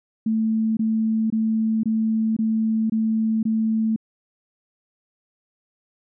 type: tone bursts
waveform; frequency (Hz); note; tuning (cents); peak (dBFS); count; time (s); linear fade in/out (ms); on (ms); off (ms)
sine; 221.1; A3; +9; -18; 7; 0.26-3.962; 5; 510; 22
effects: none